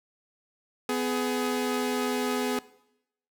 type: tone pair together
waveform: sawtooth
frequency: 251.3 / 420 Hz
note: B3 / G#4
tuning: +30 / +19 cents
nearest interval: major sixth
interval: 889 cents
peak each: -25 dBFS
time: 0.89-2.59 s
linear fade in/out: 2 ms
effects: noise-tail reverb RT60 0.8 s tail -19 dB re dry